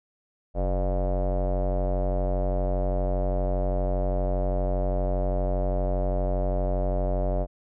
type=tone with low-pass filter; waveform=square; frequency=46.25 Hz; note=F#1; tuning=in tune; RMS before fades=-25 dBFS; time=0.54-7.47 s; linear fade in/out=50 ms; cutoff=630 Hz; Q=6.5; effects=none